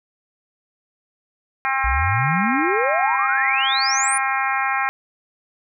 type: harmonic tone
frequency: 267.6 Hz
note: C4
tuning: 39 cents sharp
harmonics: 3 / 4 / 5 / 6 / 7 / 8 / 9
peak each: -24 / -25 / -26 / -27 / -27 / -28 / -29 dBFS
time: 1.65-4.89 s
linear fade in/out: 0 ms
type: exponential sweep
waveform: sine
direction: up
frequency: 55.4 to 9956 Hz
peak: -20 dBFS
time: 1.84-4.18 s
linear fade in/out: 5 ms
effects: none